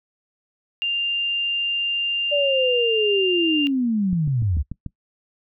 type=tone; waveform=sine; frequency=2794 Hz; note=F7; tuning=in tune; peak=-20 dBFS; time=0.82-3.67 s; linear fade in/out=0 ms
type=linear sweep; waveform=sine; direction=down; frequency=587.3 to 65.3 Hz; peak=-18 dBFS; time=2.31-4.63 s; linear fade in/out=20 ms
type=click train; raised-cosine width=5 ms; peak=-17 dBFS; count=6; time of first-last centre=4.13-4.863 s; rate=6.82 Hz
effects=noise-tail reverb RT60 0.1 s tail -22 dB re dry